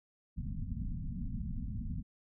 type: low-pass noise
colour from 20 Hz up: pink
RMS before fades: -38 dBFS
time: 0.36-2.03 s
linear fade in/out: 20 ms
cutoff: 250 Hz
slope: 96 dB/octave
effects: none